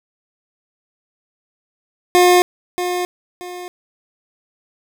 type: tone with echo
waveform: 25% pulse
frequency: 357.9 Hz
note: F4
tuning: 42 cents sharp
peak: -5 dBFS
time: 2.15-2.42 s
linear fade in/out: 0 ms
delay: 630 ms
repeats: 2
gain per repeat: -10 dB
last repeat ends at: 3.68 s
effects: none